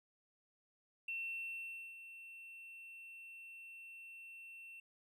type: tone with ADSR envelope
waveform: triangle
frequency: 2700 Hz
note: E7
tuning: 41 cents sharp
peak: -35 dBFS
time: 1.08-4.8 s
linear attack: 6 ms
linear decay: 860 ms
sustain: -14 dB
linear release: 4 ms
effects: tanh soft clip ceiling -37 dBFS